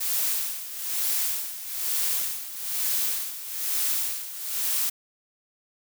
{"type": "noise with tremolo", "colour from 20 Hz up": "blue", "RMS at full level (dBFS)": -25, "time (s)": [0, 4.9], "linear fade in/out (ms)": 10, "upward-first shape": "sine", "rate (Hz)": 1.1, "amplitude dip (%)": 75, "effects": []}